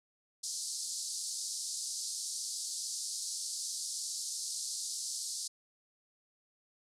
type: band-pass noise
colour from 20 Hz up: pink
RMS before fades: -39 dBFS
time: 0.43-5.48 s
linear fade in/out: 10 ms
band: 4400 to 10000 Hz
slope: 48 dB/octave
effects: none